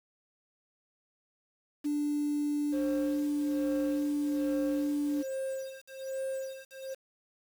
sine tone with pitch glide, 293.7 to 291.5 Hz, D4 to D4, 0 to -13 cents, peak -27 dBFS, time 1.84-5.23 s, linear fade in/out 20 ms, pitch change -13 cents, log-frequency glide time 2.23-5.06 s
triangle tone with tremolo, 532 Hz, C5, 29 cents sharp, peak -29 dBFS, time 2.72-6.95 s, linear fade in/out 20 ms, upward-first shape sine, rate 1.2 Hz, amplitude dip 90%
effects tanh soft clip ceiling -22 dBFS + 8-bit

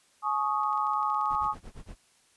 sine chord, Ab suspended fourth, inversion none, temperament equal with one note detuned, 848.6 / 1108.7 / 1244.5 Hz, Ab5 / Db6 / Eb6, +37 / 0 / 0 cents, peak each -30 / -30 / -29 dBFS, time 0.22-1.55 s, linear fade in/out 50 ms
clicks, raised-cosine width 0.2 ms, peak -36 dBFS, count 12, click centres 0.635 / 0.73 / 0.776 / 0.869 / 0.935 / 1.03 / 1.101 / 1.145 / 1.212 / 1.257 / 1.35 / 1.444 s
brown noise with tremolo, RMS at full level -41 dBFS, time 1.3-1.97 s, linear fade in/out 2 ms, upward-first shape sine, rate 8.7 Hz, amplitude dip 100%
effects white hiss -64 dBFS RMS until 2.36 s + resampled to 24000 Hz

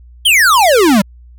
square exponential sweep, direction down, 3320 to 185 Hz, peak -7 dBFS, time 0.25-1.02 s, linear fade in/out 10 ms, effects added 60 Hz sine -36 dBFS peak until 1.38 s

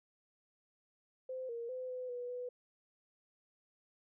sine tone with pitch steps, 516 / 467.5 / 510 / 505 / 489.1 / 494.7 Hz, C5 / A#4 / C5 / B4 / B4 / B4, -24 / +5 / -44 / +39 / -17 / +3 cents, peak -39 dBFS, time 1.29-2.49 s, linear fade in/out 5 ms, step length 200 ms, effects none

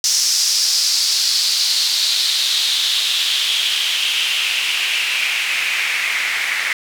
white noise with band-pass filter sweep, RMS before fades -18 dBFS, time 0.04-6.73 s, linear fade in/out 2 ms, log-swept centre 5600 to 2000 Hz, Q 3.8, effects none

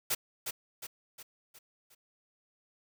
white noise with echo, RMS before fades -30 dBFS, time 0.1-0.15 s, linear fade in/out 10 ms, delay 360 ms, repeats 5, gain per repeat -6 dB, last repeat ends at 1.95 s, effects none

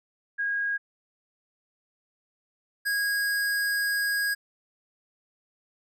sine / square tone pair in turn, 1637 / 1643.3 Hz, G#6 / G#6, -25 / -19 cents, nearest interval unison, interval 6 cents, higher second, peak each -25 dBFS, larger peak neither, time 0.38-0.78 / 2.85-4.35 s, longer second, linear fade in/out 20 ms, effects none

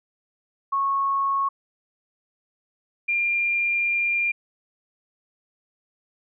sine tone pair in turn, 1100 / 2395 Hz, C#6 / D7, -14 / +33 cents, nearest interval octave + minor second, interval 1347 cents, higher second, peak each -20 dBFS, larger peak neither, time 0.72-1.49 / 3.08-4.32 s, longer second, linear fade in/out 10 ms, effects none

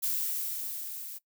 violet noise with level ramp, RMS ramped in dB -29 to -42 dBFS, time 0.02-1.19 s, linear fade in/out 20 ms, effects noise-tail reverb RT60 0.1 s tail -20 dB re dry

